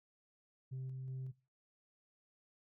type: tone with tremolo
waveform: sine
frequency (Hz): 130.81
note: C3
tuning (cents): 0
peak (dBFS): -38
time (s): 0.71-1.32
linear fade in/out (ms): 20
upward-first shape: square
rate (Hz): 2.7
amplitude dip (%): 25
effects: noise-tail reverb RT60 0.3 s tail -20 dB re dry + tanh soft clip ceiling -39 dBFS